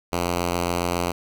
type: tone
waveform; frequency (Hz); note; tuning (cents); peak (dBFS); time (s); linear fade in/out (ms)
5% pulse; 87.31; F2; 0; -11; 0.12-1.12; 10
effects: none